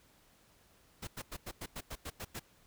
pink noise bursts, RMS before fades -42 dBFS, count 10, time 1.02-2.397 s, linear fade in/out 10 ms, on 54 ms, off 93 ms, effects pink hiss -66 dBFS RMS until 2.66 s

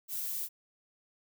violet noise, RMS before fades -36 dBFS, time 0.08-0.49 s, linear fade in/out 50 ms, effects none

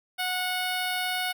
10% pulse tone with notch filter, 733 Hz, F#5, 16 cents flat, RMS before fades -29 dBFS, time 0.18-1.33 s, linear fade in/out 20 ms, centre 6400 Hz, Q 1.8, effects none

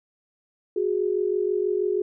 sine tone pair together, 367.2 / 413.4 Hz, F#4 / G#4, -13 / -8 cents, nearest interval major second, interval 205 cents, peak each -24 dBFS, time 0.76-2.02 s, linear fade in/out 5 ms, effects none

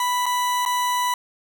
40% pulse tone with dropouts, 987.8 Hz, B5, in tune, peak -19 dBFS, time 0-1.14 s, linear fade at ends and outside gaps 2 ms, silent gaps 0.258-0.263 / 0.652-0.66 s, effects none

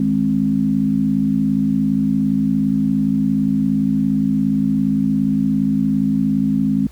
sine chord, Ab major, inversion second, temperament equal with one note detuned, 155.56 / 207.7 / 265 Hz, Eb3 / Ab3 / C4, 0 / 0 / +22 cents, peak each -23 / -17 / -18 dBFS, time 0-6.87 s, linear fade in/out 2 ms, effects added 60 Hz sine -38 dBFS peak until 6.91 s + pink hiss -50 dBFS RMS until 6.91 s

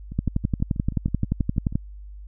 two click trains, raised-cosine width 5 ms, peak -9 / -22 dBFS, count 19 / 11, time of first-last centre 0.19-1.755 / 0.12-1.725 s, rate 11.5 / 6.23 Hz, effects added 50 Hz sine -37 dBFS peak until 2.27 s

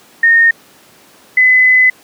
sine tone pair in turn, 1840 / 2017 Hz, A#6 / B6, -23 / +36 cents, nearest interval major second, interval 159 cents, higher second, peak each -5 dBFS, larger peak neither, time 0.23-0.51 / 1.37-1.9 s, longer second, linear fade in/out 5 ms, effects pink hiss -44 dBFS RMS until 2.03 s + high-pass 200 Hz 12 dB/octave

